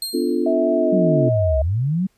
sawtooth tone with exponential decay, 4204 Hz, C8, 7 cents sharp, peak -19 dBFS, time 0.02-0.53 s, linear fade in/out 2 ms, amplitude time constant 110 ms
sine chord, B half-diminished seventh, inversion none, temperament equal with one note detuned, 251 / 293.7 / 349.2 / 440 Hz, B3 / D4 / F4 / A4, +28 / 0 / 0 / 0 cents, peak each -23 / -23 / -21 / -26 dBFS, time 0.13-1.3 s, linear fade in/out 20 ms
sine tone with pitch glide, 651 to 633.9 Hz, E5 to D#5, -22 to +32 cents, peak -18 dBFS, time 0.46-1.62 s, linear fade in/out 5 ms, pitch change -46 cents, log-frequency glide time 0.77-0.91 s
sine linear two-way sweep, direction down then up, 196 to 64 to 196 Hz, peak -17 dBFS, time 0.92-2.07 s, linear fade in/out 10 ms, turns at 1.59 s
effects pink hiss -64 dBFS RMS until 2.17 s + resampled to 32000 Hz

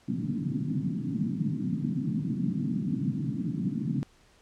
pink band-pass noise, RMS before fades -30 dBFS, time 0.08-4.03 s, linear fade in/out 0 ms, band 130 to 280 Hz, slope 48 dB/octave, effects pink hiss -61 dBFS RMS until 4.41 s + low-pass 8000 Hz 12 dB/octave

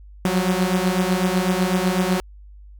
sawtooth beating tone pair, 180 / 188 Hz, F#3 / F#3, -47 / +28 cents, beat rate 8 Hz, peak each -17 dBFS, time 0.25-2.2 s, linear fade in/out 0 ms, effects added 50 Hz sine -40 dBFS peak until 2.79 s

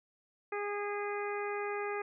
harmonic tone, 410.1 Hz, G#4, 22 cents flat, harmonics 1 / 2 / 3 / 4 / 5 / 6, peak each -36 / -41 / -42 / -45 / -44 / -47 dBFS, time 0.52-2.02 s, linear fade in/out 5 ms, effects none

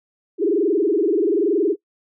sine tone with frequency modulation, 370.9 Hz, F#4, 4 cents sharp, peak -15 dBFS, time 0.38-1.76 s, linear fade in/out 50 ms, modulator 21.1 Hz, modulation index 2.8, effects noise-tail reverb RT60 0.1 s tail -21 dB re dry

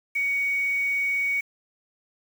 sine tone with quantisation, 2241 Hz, C#7, 18 cents sharp, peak -22 dBFS, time 0.15-1.41 s, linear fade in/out 10 ms, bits 7, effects none

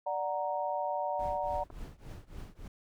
sine chord, D augmented, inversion none, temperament equal, 587.3 / 740 / 932.3 Hz, D5 / F#5 / A#5, 0 / 0 / 0 cents, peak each -35 dBFS, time 0.06-1.64 s, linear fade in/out 10 ms
brown noise with tremolo, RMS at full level -41 dBFS, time 1.19-2.68 s, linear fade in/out 5 ms, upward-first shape triangle, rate 3.5 Hz, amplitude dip 95%
clicks, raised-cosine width 1 ms, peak -35 dBFS, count 2, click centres 1.702 / 1.705 s
effects none

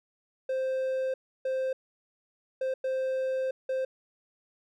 triangle tone bursts at uneven times, 523.3 Hz, C5, in tune, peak -25 dBFS, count 5, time 0.49-1.14 / 1.45-1.73 / 2.61-2.74 / 2.84-3.51 / 3.69-3.85 s, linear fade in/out 5 ms, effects none

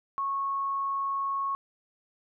sine tone, 1100 Hz, C#6, 14 cents flat, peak -27 dBFS, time 0.18-1.55 s, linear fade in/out 0 ms, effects none

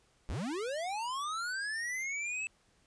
square linear sweep, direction up, 40.14 to 2637 Hz, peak -35 dBFS, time 0.29-2.47 s, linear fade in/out 0 ms, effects pink hiss -69 dBFS RMS until 2.86 s + resampled to 22050 Hz

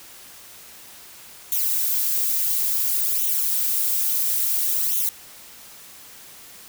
violet noise with flanger, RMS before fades -22 dBFS, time 1.52-5.09 s, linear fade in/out 0 ms, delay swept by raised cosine 0.3 to 5.9 ms, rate 0.58 Hz, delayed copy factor +0.9, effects white hiss -44 dBFS RMS until 6.68 s

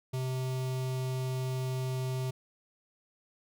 square tone with notch filter, 129.5 Hz, C3, 17 cents flat, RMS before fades -33 dBFS, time 0.13-2.31 s, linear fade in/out 10 ms, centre 1600 Hz, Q 1.6, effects none

